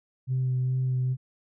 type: tone with vibrato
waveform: sine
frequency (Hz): 128.5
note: C3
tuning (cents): -31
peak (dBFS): -22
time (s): 0.27-1.17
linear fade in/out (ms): 50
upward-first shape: sine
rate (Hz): 2.4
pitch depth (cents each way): 15
effects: tanh soft clip ceiling -20 dBFS